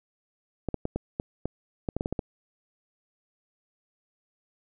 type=clicks; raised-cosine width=2 ms; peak=-15 dBFS; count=12; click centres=0.687 / 0.743 / 0.854 / 0.96 / 1.199 / 1.456 / 1.888 / 1.966 / 2.009 / 2.059 / 2.126 / 2.192 s; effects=none